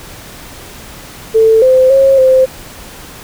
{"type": "tone with pitch steps", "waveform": "sine", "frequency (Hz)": [444.6, 517, 540, 521], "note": ["A4", "C5", "C#5", "C5"], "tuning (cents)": [18, -21, -45, -7], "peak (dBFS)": -4, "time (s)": [1.34, 2.46], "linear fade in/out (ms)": 20, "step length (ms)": 280, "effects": ["pink hiss -32 dBFS RMS until 3.23 s"]}